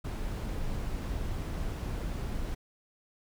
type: noise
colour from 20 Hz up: brown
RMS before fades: -34 dBFS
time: 0.04-2.55 s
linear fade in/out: 10 ms
effects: none